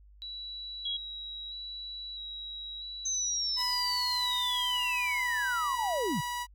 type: tone with vibrato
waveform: sine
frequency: 3895 Hz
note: B7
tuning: 25 cents flat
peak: -38 dBFS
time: 0.22-3.62 s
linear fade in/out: 0 ms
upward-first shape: square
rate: 0.77 Hz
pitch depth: 14 cents each way
type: tone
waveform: sine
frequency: 3322 Hz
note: G#7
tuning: in tune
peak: -31 dBFS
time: 0.85-0.97 s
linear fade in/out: 5 ms
type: linear sweep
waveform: sine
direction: down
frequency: 6272 to 116.54 Hz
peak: -29 dBFS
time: 3.05-6.21 s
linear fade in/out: 10 ms
type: tone with pitch glide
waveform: sawtooth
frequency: 987.8 to 973.1 Hz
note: B5 to B5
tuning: 0 to -26 cents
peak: -29 dBFS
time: 3.56-6.47 s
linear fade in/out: 50 ms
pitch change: -26 cents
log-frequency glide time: 5.1-5.68 s
effects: added 50 Hz sine -53 dBFS peak until 6.54 s